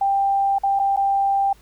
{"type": "tone with dropouts", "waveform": "sine", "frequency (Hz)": 790, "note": "G5", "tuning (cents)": 13, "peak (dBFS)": -16, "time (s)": [0.01, 1.53], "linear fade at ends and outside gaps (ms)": 5, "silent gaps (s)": [[0.585, 0.634], [0.792, 0.796], [0.963, 0.972]], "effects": ["added 50 Hz sine -50 dBFS peak until 1.61 s", "pink hiss -55 dBFS RMS until 1.61 s"]}